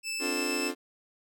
20% pulse tone, 2635 Hz, E7, 1 cent flat, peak -27 dBFS, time 0.03-0.72 s, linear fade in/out 50 ms
40% pulse chord, D minor seventh, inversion third, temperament just, 264.3 / 293.7 / 352.4 / 440.5 Hz, C4 / D4 / F4 / A4, +18 / 0 / +16 / +2 cents, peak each -35 / -35 / -35 / -36 dBFS, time 0.19-0.75 s, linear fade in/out 50 ms
effects none

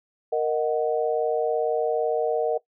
sine chord, D# minor, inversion second, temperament equal, 466.2 / 622.3 / 740 Hz, A#4 / D#5 / F#5, 0 / 0 / 0 cents, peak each -23 / -26 / -28 dBFS, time 0.32-2.58 s, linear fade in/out 10 ms, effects noise-tail reverb RT60 0.1 s tail -19 dB re dry

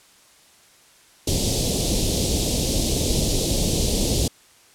pink band-stop noise, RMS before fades -21 dBFS, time 1.27-4.28 s, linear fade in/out 5 ms, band 580 to 3500 Hz, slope 24 dB/octave, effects white hiss -53 dBFS RMS until 4.74 s + low-pass 10000 Hz 12 dB/octave

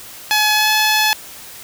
10% pulse tone with pitch glide, 850 to 858.4 Hz, G#5 to A5, +40 to -43 cents, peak -4 dBFS, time 0.31-1.13 s, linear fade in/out 0 ms, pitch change +17 cents, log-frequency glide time 0.54-0.7 s, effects white hiss -36 dBFS RMS until 1.63 s

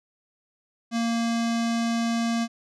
square tone with low-pass filter, 231.4 Hz, A#3, 13 cents flat, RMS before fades -25 dBFS, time 0.91-2.48 s, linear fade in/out 50 ms, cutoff 6400 Hz, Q 1.5, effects none

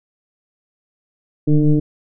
sine tone with frequency modulation, 148.7 Hz, D3, 22 cents sharp, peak -10 dBFS, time 1.47-1.8 s, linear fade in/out 10 ms, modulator 152 Hz, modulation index 1.3, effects none

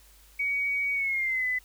sine tone with pitch glide, 2253 to 2007 Hz, C#7 to B6, +28 to +27 cents, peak -25 dBFS, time 0.39-1.59 s, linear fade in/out 10 ms, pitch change -201 cents, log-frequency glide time 0.93-1.46 s, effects added 50 Hz sine -56 dBFS peak until 1.64 s + white hiss -58 dBFS RMS until 1.64 s

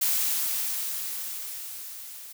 blue noise with level ramp, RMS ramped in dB -24 to -43 dBFS, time 0.01-2.33 s, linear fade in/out 10 ms, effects none

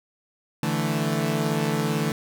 sawtooth chord, D suspended second, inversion none, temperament equal, 146.83 / 164.81 / 220 Hz, D3 / E3 / A3, 0 / 0 / 0 cents, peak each -23 dBFS, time 0.63-2.12 s, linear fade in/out 2 ms, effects none

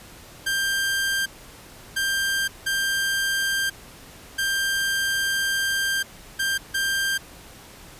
sawtooth tone bursts at uneven times, 1585 Hz, G6, 19 cents sharp, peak -18 dBFS, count 6, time 0.46-1.26 / 1.96-2.48 / 2.66-3.7 / 4.38-6.03 / 6.39-6.58 / 6.74-7.18 s, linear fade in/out 10 ms, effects pink hiss -45 dBFS RMS until 7.99 s + resampled to 32000 Hz

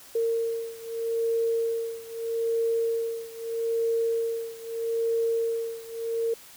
sine beating tone pair, 458.1 / 458.89 Hz, A#4 / A#4, -30 / -27 cents, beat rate 0.79 Hz, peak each -27 / -29 dBFS, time 0.15-6.34 s, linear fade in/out 5 ms, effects white hiss -49 dBFS RMS until 6.56 s

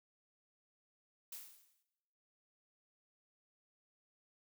blue noise with exponential decay, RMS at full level -45 dBFS, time 1.32-1.83 s, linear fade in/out 5 ms, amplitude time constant 110 ms, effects noise-tail reverb RT60 1.0 s tail -17 dB re dry

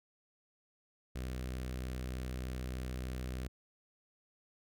sawtooth tone with notch filter, 63.3 Hz, B1, 43 cents sharp, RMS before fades -40 dBFS, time 1.15-3.48 s, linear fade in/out 10 ms, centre 900 Hz, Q 1.7, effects none

